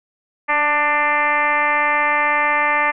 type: tone with frequency modulation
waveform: sine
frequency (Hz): 1482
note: F#6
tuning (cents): +2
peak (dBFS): -14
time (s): 0.48-2.92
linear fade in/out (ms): 20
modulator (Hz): 298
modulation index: 2.7
effects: none